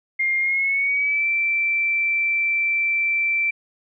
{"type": "tone with pitch glide", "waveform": "sine", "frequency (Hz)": [2120, 2339], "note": ["C7", "D7"], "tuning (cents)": [22, -8], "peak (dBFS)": -18, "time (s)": [0.19, 3.51], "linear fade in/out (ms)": 10, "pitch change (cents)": 170, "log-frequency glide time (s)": [0.39, 1.27], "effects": []}